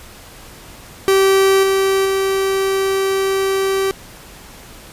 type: tone with level steps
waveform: 45% pulse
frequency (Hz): 387.1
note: G4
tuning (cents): -22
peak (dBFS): -10 / -13 / -15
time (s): 1.08-3.91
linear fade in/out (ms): 0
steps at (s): 1.63 / 2.05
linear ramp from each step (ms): 5
effects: pink hiss -39 dBFS RMS until 4.92 s + resampled to 32000 Hz